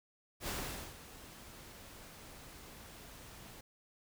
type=noise with ADSR envelope; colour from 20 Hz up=pink; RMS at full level=-38 dBFS; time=0.4-3.61 s; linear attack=77 ms; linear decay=460 ms; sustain=-15 dB; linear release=6 ms; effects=none